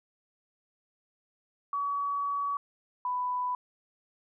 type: tone pair in turn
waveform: sine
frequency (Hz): 1134 / 993.7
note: C#6 / B5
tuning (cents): +39 / +10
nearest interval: major second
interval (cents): 229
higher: first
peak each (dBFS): -28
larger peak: neither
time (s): 1.73-2.57 / 3.05-3.55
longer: first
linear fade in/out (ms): 2
effects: none